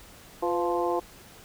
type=harmonic tone with a mistuned harmonic; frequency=174.61 Hz; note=F3; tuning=in tune; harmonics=2 / 3 / 4 / 5 / 6; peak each=-28 / -30 / -31 / -32 / -33 dBFS; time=0.42-1 s; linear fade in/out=10 ms; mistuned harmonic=3; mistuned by=-62 cents; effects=pink hiss -50 dBFS RMS until 1.44 s